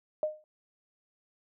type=tone with exponential decay; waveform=sine; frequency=614 Hz; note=D#5; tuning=23 cents flat; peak=-23 dBFS; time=0.23-0.44 s; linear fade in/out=1 ms; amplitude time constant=44 ms; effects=none